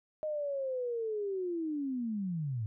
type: linear sweep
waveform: sine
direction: down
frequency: 622.3 to 102.4 Hz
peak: -32 dBFS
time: 0.23-2.66 s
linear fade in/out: 0 ms
effects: none